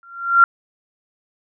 sine tone with exponential growth, 1379 Hz, F6, 22 cents flat, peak -4 dBFS, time 0.03-0.44 s, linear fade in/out 1 ms, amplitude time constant 87 ms, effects none

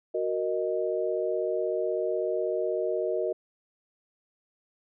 sine chord, D# minor, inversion first, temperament equal, 370 / 466.2 / 622.3 Hz, F#4 / A#4 / D#5, 0 / 0 / 0 cents, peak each -30 dBFS, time 0.14-3.33 s, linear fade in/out 10 ms, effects none

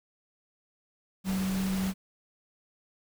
sine tone in noise, 190 Hz, F#3, 46 cents sharp, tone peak -27 dBFS, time 1.24-1.94 s, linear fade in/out 50 ms, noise pink, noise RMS -38 dBFS, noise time 1.24-1.94 s, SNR +8 dB, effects none

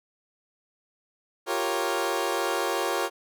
20% pulse chord, G half-diminished seventh, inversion third, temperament equal, 349.2 / 392 / 466.2 / 554.4 Hz, F4 / G4 / Bb4 / Db5, 0 / 0 / 0 / 0 cents, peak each -26 dBFS, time 1.46-3.1 s, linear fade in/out 50 ms, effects none

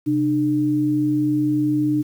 sine tone pair together, 132.58 / 301.1 Hz, C3 / D4, +23 / +43 cents, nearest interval octave + major second, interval 1420 cents, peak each -25 / -17 dBFS, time 0.06-2.03 s, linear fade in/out 20 ms, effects 8-bit

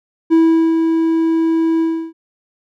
triangle tone with ADSR envelope, 326.5 Hz, E4, 17 cents flat, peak -5 dBFS, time 0.3-2.13 s, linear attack 28 ms, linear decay 410 ms, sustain -5 dB, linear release 320 ms, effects none

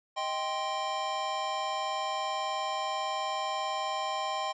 square chord, C minor, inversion first, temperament just, 627.9 / 784.9 / 1046.5 Hz, Eb5 / G5 / C6, +16 / +2 / 0 cents, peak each -38 / -35 / -35 dBFS, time 0.16-4.53 s, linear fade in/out 20 ms, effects resampled to 16000 Hz

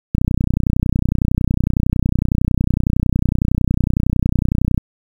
click train, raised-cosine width 5 ms, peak -3 dBFS, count 144, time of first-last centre 0.15-4.778 s, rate 30.9 Hz, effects 7-bit

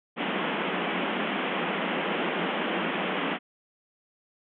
pink band-pass noise, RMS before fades -29 dBFS, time 0.16-3.39 s, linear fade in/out 50 ms, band 170 to 3300 Hz, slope 96 dB/octave, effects none

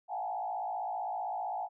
sine tone with frequency modulation, 784 Hz, G5, in tune, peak -33 dBFS, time 0.08-1.69 s, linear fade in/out 50 ms, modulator 55.5 Hz, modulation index 1.7, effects none

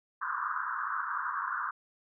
pink band-pass noise, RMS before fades -34 dBFS, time 0.21-1.71 s, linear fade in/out 10 ms, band 1000 to 1600 Hz, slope 96 dB/octave, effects none

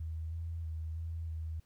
sine tone with pitch steps, 80.2 / 82.8 / 79.9 / 82.1 / 80.1 Hz, E2 / E2 / D#2 / E2 / E2, -47 / +8 / +47 / -6 / -49 cents, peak -36 dBFS, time 0-1.6 s, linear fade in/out 5 ms, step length 320 ms, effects pink hiss -73 dBFS RMS until 1.65 s

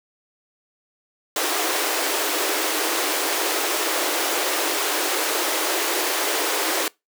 pink high-pass noise, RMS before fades -23 dBFS, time 1.36-6.88 s, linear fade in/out 2 ms, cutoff 300 Hz, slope 96 dB/octave, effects noise-tail reverb RT60 0.2 s tail -24 dB re dry

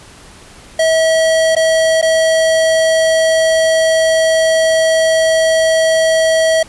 square tone with dropouts, 645 Hz, E5, 38 cents flat, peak -10 dBFS, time 0.79-6.63 s, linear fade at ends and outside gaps 5 ms, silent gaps 1.552-1.564 / 2.015-2.025 s, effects pink hiss -39 dBFS RMS until 6.68 s + resampled to 24000 Hz

